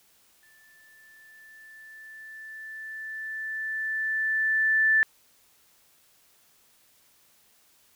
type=tone with exponential growth; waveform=sine; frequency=1760 Hz; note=A6; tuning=in tune; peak=-17 dBFS; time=0.43-5.03 s; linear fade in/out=0 ms; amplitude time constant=1000 ms; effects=white hiss -62 dBFS RMS until 7.95 s